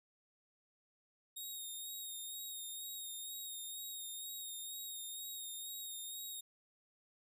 10% pulse tone with vibrato, 3729 Hz, A#7, in tune, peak -37 dBFS, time 1.36-6.41 s, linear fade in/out 10 ms, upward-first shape sine, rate 2.1 Hz, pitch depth 32 cents each way, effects none

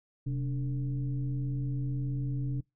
sine tone with frequency modulation, 130.81 Hz, C3, in tune, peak -29 dBFS, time 0.26-2.61 s, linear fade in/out 10 ms, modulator 160 Hz, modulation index 0.63, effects noise-tail reverb RT60 0.2 s tail -25 dB re dry

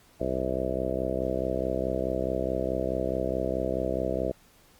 harmonic tone, 64.7 Hz, C2, 19 cents flat, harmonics 1 / 2 / 3 / 4 / 5 / 6 / 7 / 8 / 9 / 10, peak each -36 / -39 / -37 / -38 / -35 / -35 / -36 / -33 / -35 / -33 dBFS, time 0.2-4.32 s, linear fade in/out 10 ms, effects pink hiss -59 dBFS RMS until 4.79 s + Opus 48 kbps

